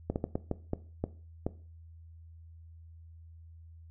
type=slowing click train; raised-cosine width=2 ms; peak=-17 dBFS; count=8; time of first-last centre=0.1-1.465 s; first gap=59 ms; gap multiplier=1.39; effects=noise-tail reverb RT60 0.4 s tail -17 dB re dry + added 82 Hz sine -49 dBFS peak until 3.9 s